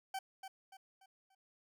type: tone with echo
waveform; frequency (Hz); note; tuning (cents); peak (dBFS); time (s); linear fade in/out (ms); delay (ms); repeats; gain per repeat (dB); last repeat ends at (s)
40% pulse; 770; G5; -31; -37; 0.14-0.19; 5; 290; 4; -8; 1.35
effects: none

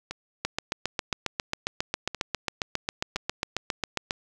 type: two click trains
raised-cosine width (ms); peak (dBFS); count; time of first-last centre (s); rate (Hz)
0.2; -16 / -9; 4 / 28; 0.11-3.165 / 0.45-4.109; 0.982 / 7.38
effects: none

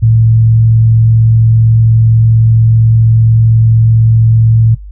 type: tone with frequency modulation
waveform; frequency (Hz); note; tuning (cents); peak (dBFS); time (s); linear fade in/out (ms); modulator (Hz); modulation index
sine; 112.5; A2; +39; -4; 0.02-4.75; 10; 44.3; 0.23
effects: noise-tail reverb RT60 0.1 s tail -18 dB re dry + added 50 Hz sine -25 dBFS peak until 4.91 s

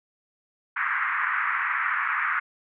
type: band-pass noise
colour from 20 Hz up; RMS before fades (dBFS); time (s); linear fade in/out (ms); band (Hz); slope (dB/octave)
pink; -26; 0.76-2.4; 10; 1100 to 2100; 48
effects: none

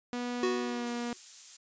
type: tone with pitch glide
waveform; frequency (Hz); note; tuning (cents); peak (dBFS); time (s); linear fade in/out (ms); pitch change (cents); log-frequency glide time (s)
sawtooth; 244 to 239.1; B3 to A#3; -21 to +44; -29; 0.13-1.13; 0; -35; 0.6-0.87
type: tone with exponential decay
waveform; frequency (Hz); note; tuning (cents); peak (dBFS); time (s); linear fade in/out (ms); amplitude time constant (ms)
square; 369.5; F#4; -2; -26; 0.43-1.17; 2; 160
type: noise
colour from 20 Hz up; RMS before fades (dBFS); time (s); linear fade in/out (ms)
violet; -40; 0.86-1.57; 10
effects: resampled to 16000 Hz

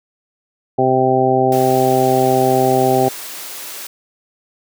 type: harmonic tone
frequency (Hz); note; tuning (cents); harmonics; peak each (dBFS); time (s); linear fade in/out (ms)
130; C3; -11; 1 / 2 / 3 / 4 / 5 / 6; -22 / -20 / -16 / -21 / -19 / -16; 0.78-3.09; 10
type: high-pass noise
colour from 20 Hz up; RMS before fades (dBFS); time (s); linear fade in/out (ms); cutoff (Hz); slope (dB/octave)
white; -30; 1.52-3.87; 2; 290; 12
effects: none

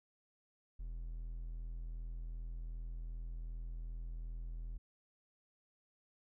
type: tone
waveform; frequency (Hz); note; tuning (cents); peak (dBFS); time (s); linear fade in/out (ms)
triangle; 41.31; E1; +4; -39; 0.79-4.78; 10
effects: none

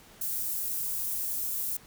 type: high-pass noise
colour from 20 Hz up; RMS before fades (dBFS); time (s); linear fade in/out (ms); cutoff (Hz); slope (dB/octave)
white; -32; 0.21-1.77; 5; 11000; 12
effects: pink hiss -54 dBFS RMS until 1.86 s

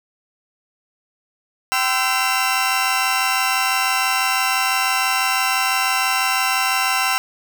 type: tone cluster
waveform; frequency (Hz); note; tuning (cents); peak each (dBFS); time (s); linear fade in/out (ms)
25% pulse; 775 / 1024 / 1329 / 2744; G5 / C6 / E6 / F7; -20 / -38 / +14 / -31; -19; 1.72-7.18; 0
effects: none

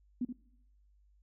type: tone with echo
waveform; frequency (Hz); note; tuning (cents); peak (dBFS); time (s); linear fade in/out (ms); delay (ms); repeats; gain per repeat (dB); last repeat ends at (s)
sine; 246.9; B3; 0; -30; 0.21-0.25; 5; 77; 1; -7; 0.327
effects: noise-tail reverb RT60 0.8 s tail -22 dB re dry + added 50 Hz sine -63 dBFS peak until 1.22 s

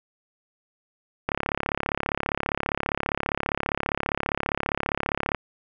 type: click train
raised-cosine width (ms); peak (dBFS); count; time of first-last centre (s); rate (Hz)
0.5; -9; 143; 1.29-5.347; 35
effects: none

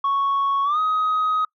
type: tone with pitch glide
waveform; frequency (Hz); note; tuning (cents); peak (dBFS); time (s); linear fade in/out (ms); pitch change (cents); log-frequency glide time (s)
sine; 1108.7 to 1258.9; C#6 to D#6; 0 to +20; -16; 0.04-1.45; 5; +220; 0.64-0.79
effects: noise-tail reverb RT60 0.1 s tail -26 dB re dry + tanh soft clip ceiling -16 dBFS

